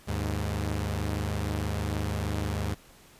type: tone pair together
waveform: sawtooth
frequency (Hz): 76.7 / 103.06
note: D#2 / G#2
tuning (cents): -24 / -13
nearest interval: perfect fourth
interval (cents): 511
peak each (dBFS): -27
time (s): 0.07-2.75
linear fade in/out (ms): 20
effects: pink hiss -55 dBFS RMS until 3.19 s + resampled to 32000 Hz